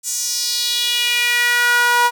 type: tone with high-pass filter sweep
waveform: sawtooth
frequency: 482.7 Hz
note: B4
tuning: 40 cents flat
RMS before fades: -17 dBFS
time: 0.03-2.11 s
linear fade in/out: 50 ms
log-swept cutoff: 7300 to 1000 Hz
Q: 3.2
effects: none